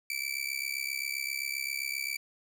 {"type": "tone with amplitude modulation", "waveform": "sawtooth", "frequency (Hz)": 2318, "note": "D7", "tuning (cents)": -23, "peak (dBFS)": -25, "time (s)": [0.1, 2.17], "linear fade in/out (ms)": 2, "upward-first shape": "sine", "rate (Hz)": 67.6, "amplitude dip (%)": 90, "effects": []}